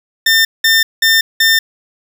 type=tone bursts; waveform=20% pulse; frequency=1800 Hz; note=A6; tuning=39 cents sharp; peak=-3 dBFS; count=4; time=0.26-1.59 s; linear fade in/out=5 ms; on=190 ms; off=190 ms; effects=none